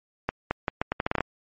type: accelerating click train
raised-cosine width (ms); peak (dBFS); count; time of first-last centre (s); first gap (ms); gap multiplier
0.5; -9; 11; 0.29-1.207; 220; 0.78
effects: MP3 32 kbps